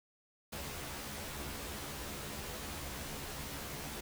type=noise with comb filter; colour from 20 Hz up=pink; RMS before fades=-43 dBFS; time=0.52-4.01 s; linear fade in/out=10 ms; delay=14 ms; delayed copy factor=+0.95; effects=none